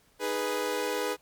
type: chord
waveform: sawtooth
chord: G# minor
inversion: second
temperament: equal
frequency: 311.1 / 415.3 / 493.9 Hz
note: D#4 / G#4 / B4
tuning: 0 / 0 / 0 cents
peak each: -33 / -28 / -27 dBFS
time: 0.19-1.17 s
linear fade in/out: 50 ms
effects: pink hiss -64 dBFS RMS until 1.21 s + MP3 96 kbps